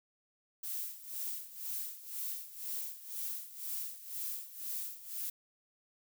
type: noise with tremolo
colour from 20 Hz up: violet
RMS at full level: -38 dBFS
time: 0.63-5.3 s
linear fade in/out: 5 ms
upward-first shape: sine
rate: 2 Hz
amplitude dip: 80%
effects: none